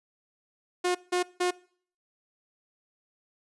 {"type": "tone bursts", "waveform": "sawtooth", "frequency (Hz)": 358.8, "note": "F4", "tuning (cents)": 47, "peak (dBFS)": -20, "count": 3, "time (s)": [0.84, 1.51], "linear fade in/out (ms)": 10, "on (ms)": 110, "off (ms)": 170, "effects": ["noise-tail reverb RT60 0.5 s tail -22 dB re dry", "resampled to 24000 Hz"]}